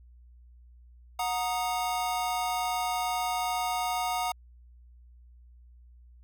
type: chord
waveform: square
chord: D# minor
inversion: first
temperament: equal with one note detuned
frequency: 730.2 / 932.3 / 1244.5 Hz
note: F#5 / A#5 / D#6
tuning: -23 / 0 / 0 cents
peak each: -31 / -34 / -36 dBFS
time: 1.19-4.32 s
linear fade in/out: 5 ms
effects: added 60 Hz sine -51 dBFS peak until 6.23 s